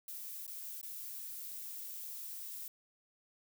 violet noise with dropouts, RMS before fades -45 dBFS, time 0.08-2.68 s, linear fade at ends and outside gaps 2 ms, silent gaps 0.466-0.477 / 0.813-0.829 s, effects none

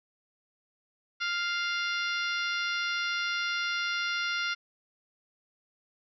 harmonic tone, 698.5 Hz, F5, in tune, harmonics 2 / 3 / 4 / 5 / 6 / 7 / 8, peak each -31 / -35 / -37 / -39 / -41 / -42 / -43 dBFS, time 1.2-4.55 s, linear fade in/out 20 ms, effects none

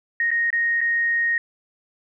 sine tone with dropouts, 1864.7 Hz, A#6, in tune, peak -18 dBFS, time 0.2-1.38 s, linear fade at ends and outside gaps 2 ms, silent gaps 0.306-0.314 / 0.504-0.528 / 0.807-0.813 s, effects none

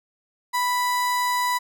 35% pulse tone, 987.8 Hz, B5, in tune, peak -19 dBFS, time 0.53-1.59 s, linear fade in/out 20 ms, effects none

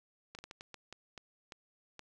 slowing click train, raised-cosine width 0.2 ms, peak -29 dBFS, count 10, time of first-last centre 0.35-1.993 s, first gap 38 ms, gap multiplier 1.37, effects none

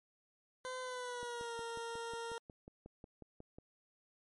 20% pulse tone with pitch glide, 511 to 463.2 Hz, C5 to A#4, -41 to -11 cents, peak -36 dBFS, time 0.65-2.38 s, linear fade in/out 0 ms, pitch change -170 cents, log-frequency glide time 0.81-1.56 s
click train, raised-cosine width 2 ms, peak -38 dBFS, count 14, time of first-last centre 1.23-3.585 s, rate 5.52 Hz
effects MP3 48 kbps

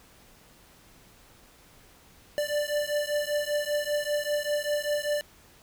square beating tone pair, 587 / 592.1 Hz, D5 / D5, -1 / +14 cents, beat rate 5.1 Hz, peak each -30 dBFS, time 2.38-5.21 s, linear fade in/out 0 ms, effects pink hiss -56 dBFS RMS until 5.62 s

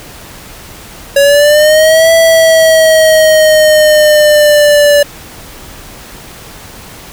square linear two-way sweep, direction up then down, 557 to 659.3 to 579 Hz, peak -4 dBFS, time 1.16-5.03 s, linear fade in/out 5 ms, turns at 2.12 s, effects pink hiss -31 dBFS RMS until 7.12 s

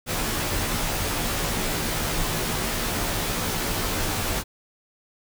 pink noise with comb filter, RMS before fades -26 dBFS, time 0.06-4.44 s, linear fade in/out 50 ms, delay 15 ms, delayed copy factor -0.95, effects none

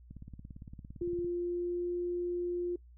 click train, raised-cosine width 5 ms, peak -34 dBFS, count 21, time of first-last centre 0.11-1.246 s, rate 17.6 Hz
sine tone with pitch glide, 348.6 to 351.8 Hz, F4 to F4, -3 to +13 cents, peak -31 dBFS, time 1.01-2.76 s, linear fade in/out 5 ms, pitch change +16 cents, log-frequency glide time 1.18-1.93 s
effects noise-tail reverb RT60 0.1 s tail -22 dB re dry + added 60 Hz sine -53 dBFS peak until 2.97 s

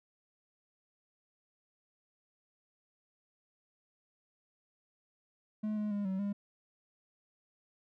triangle tone with pitch steps, 213.5 / 210.6 / 203.8 / 190 / 202 Hz, G#3 / G#3 / G#3 / F#3 / G#3, +48 / +24 / -32 / +46 / -48 cents, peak -30 dBFS, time 5.63-6.33 s, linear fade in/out 10 ms, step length 140 ms, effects none

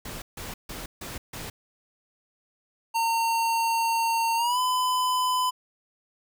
pink noise bursts, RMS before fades -37 dBFS, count 5, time 0.05-1.5 s, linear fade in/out 5 ms, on 170 ms, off 150 ms
square tone with pitch glide, 914 to 1008.3 Hz, A#5 to B5, -34 to +36 cents, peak -23 dBFS, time 2.94-5.51 s, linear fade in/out 20 ms, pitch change +170 cents, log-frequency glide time 4.36-4.59 s
effects none

